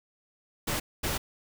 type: noise bursts at uneven times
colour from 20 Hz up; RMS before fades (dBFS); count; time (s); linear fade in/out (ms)
pink; -30; 2; 0.67-0.8 / 1.03-1.18; 10
effects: none